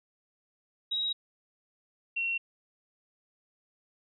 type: tone pair in turn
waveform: sine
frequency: 3821 / 2729 Hz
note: A#7 / F7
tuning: +42 / -41 cents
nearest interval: tritone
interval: 583 cents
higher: first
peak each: -28 dBFS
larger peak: neither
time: 0.91-1.13 / 2.16-2.38 s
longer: neither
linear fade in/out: 10 ms
effects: none